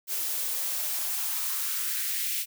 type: noise with high-pass filter sweep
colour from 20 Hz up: blue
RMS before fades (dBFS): -30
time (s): 0.07-2.46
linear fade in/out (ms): 50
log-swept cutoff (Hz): 300 to 2500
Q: 2.1
effects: none